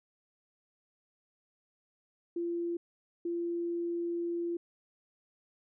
sine tone bursts at uneven times, 342.6 Hz, F4, 33 cents flat, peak -31 dBFS, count 2, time 2.36-2.77 / 3.25-4.57 s, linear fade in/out 5 ms, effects none

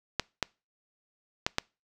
clicks, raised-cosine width 0.2 ms, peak -8 dBFS, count 4, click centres 0.197 / 0.427 / 1.465 / 1.584 s, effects noise-tail reverb RT60 0.3 s tail -26 dB re dry

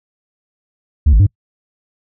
sine tone with pitch steps, 73.6 / 53 / 99.9 Hz, D2 / G#1 / G2, +4 / +36 / +33 cents, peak -3 dBFS, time 1.06-1.267 s, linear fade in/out 10 ms, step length 69 ms, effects noise-tail reverb RT60 0.1 s tail -26 dB re dry + tanh soft clip ceiling -5 dBFS

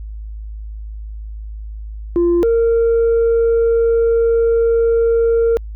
sine tone pair in turn, 345.4 / 461.1 Hz, F4 / A#4, -19 / -19 cents, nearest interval perfect fourth, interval 500 cents, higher second, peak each -9 dBFS, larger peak neither, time 2.16-2.43 / 2.43-5.57 s, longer second, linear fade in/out 0 ms, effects tanh soft clip ceiling -9 dBFS + added 53 Hz sine -26 dBFS peak until 5.75 s

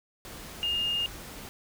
sine tone in noise, 2830 Hz, F7, 22 cents sharp, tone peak -26 dBFS, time 0.63-1.06 s, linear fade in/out 0 ms, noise pink, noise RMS -43 dBFS, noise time 0.25-1.49 s, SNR +14 dB, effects none

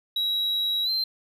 sine tone with pitch glide, 3870 to 4124 Hz, B7 to C8, -36 to -26 cents, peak -20 dBFS, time 0.16-1.04 s, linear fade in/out 5 ms, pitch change +110 cents, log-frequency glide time 0.84-0.9 s, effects tanh soft clip ceiling -22 dBFS

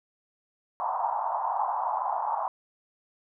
white band-pass noise, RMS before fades -29 dBFS, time 0.8-2.48 s, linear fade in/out 0 ms, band 750 to 1000 Hz, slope 48 dB/octave, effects none

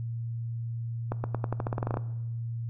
accelerating click train, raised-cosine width 1 ms, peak -16 dBFS, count 14, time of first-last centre 1.12-1.971 s, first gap 120 ms, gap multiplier 0.89, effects noise-tail reverb RT60 1.0 s tail -17 dB re dry + added 116 Hz sine -31 dBFS peak until 2.69 s

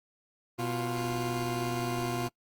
20% pulse tone pair together, 123.24 / 350.4 Hz, B2 / F4, -3 / +6 cents, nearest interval octave + tritone, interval 1809 cents, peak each -28 dBFS, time 0.58-2.29 s, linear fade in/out 20 ms, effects noise-tail reverb RT60 0.1 s tail -24 dB re dry + Opus 24 kbps

